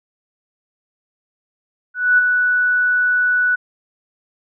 sine tone with ADSR envelope, 1480 Hz, F#6, in tune, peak -8 dBFS, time 1.94-3.56 s, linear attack 240 ms, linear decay 21 ms, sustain -5 dB, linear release 15 ms, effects none

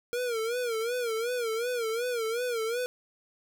square tone with vibrato, 469.6 Hz, A#4, 13 cents sharp, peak -29 dBFS, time 0.13-2.86 s, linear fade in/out 0 ms, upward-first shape sine, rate 2.7 Hz, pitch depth 110 cents each way, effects none

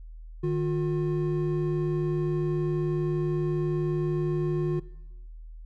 triangle tone pair together, 152.1 / 357.3 Hz, D#3 / F4, -39 / +40 cents, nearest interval octave + minor third, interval 1479 cents, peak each -25 dBFS, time 0.43-4.8 s, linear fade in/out 10 ms, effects noise-tail reverb RT60 1.0 s tail -20 dB re dry + added 40 Hz sine -40 dBFS peak until 5.65 s

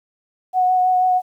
sine tone with vibrato, 736 Hz, F#5, 9 cents flat, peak -13 dBFS, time 0.53-1.22 s, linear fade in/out 50 ms, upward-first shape sine, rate 6.2 Hz, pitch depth 14 cents each way, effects 9-bit

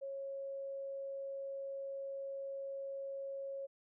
sine tone, 548 Hz, C#5, 20 cents flat, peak -40 dBFS, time 0.01-3.67 s, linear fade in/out 20 ms, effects none

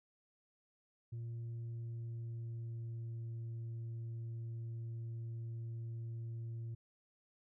sine tone with pitch glide, 116.54 to 115 Hz, A#2 to A#2, 0 to -23 cents, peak -38 dBFS, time 1.12-6.75 s, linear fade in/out 10 ms, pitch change -23 cents, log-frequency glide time 1.24-3.26 s, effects tanh soft clip ceiling -40 dBFS

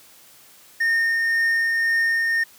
triangle tone with tremolo, 1831 Hz, A#6, 32 cents flat, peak -15 dBFS, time 0.8-2.44 s, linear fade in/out 10 ms, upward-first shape triangle, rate 1.9 Hz, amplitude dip 25%, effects white hiss -50 dBFS RMS until 2.58 s + high-pass 80 Hz 12 dB/octave

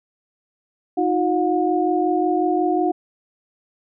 sine tone cluster, 314.2 / 359.7 / 721 Hz, D#4 / F#4 / F#5, +17 / -49 / -45 cents, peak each -21 dBFS, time 0.97-2.92 s, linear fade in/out 10 ms, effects none

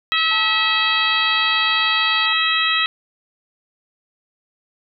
harmonic tone, 647 Hz, E5, 32 cents flat, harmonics 2 / 3 / 4 / 5 / 6, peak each -22 / -22 / -22 / -22 / -22 dBFS, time 0.12-2.86 s, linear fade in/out 0 ms
sine tone, 4549 Hz, C#8, 44 cents sharp, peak -31 dBFS, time 0.17-2.26 s, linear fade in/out 5 ms
click train, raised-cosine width 0.5 ms, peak -30 dBFS, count 133, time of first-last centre 0.26-1.896 s, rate 80.7 Hz
sine tone with vibrato, 880 Hz, A5, in tune, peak -29 dBFS, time 0.31-2.33 s, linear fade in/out 5 ms, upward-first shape sine, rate 3.6 Hz, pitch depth 8 cents each way
effects none

